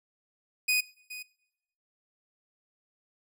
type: tone with echo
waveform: sawtooth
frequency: 2489 Hz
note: D#7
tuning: in tune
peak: -20 dBFS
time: 0.68-0.81 s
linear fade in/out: 10 ms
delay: 420 ms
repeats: 1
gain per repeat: -15 dB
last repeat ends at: 1.23 s
effects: noise-tail reverb RT60 0.9 s tail -23 dB re dry